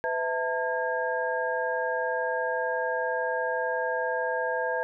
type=tone cluster; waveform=sine; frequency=503 / 654 / 899 / 1623 Hz; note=B4 / E5 / A5 / G#6; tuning=+32 / -14 / +37 / -40 cents; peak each=-30 / -32 / -32 / -31 dBFS; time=0.04-4.83 s; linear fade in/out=0 ms; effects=none